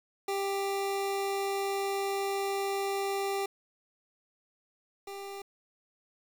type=tone pair in turn; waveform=25% pulse; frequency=394.6 / 396.4 Hz; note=G4 / G4; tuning=+11 / +19 cents; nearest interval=unison; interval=8 cents; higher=second; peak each=-26 / -35 dBFS; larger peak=first; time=0.28-3.46 / 5.07-5.42 s; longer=first; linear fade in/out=5 ms; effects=9-bit